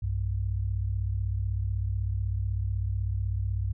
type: tone pair together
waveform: sine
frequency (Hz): 61.95 / 98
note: B1 / G2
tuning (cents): +6 / 0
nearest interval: minor sixth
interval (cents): 794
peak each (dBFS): -30 / -28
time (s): 0.02-3.73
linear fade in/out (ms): 10
effects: none